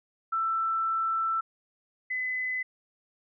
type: tone pair in turn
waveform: sine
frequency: 1331 / 2017 Hz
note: E6 / B6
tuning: +16 / +36 cents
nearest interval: perfect fifth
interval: 720 cents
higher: second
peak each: -25 / -28 dBFS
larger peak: first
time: 0.32-1.41 / 2.1-2.63 s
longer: first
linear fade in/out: 10 ms
effects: none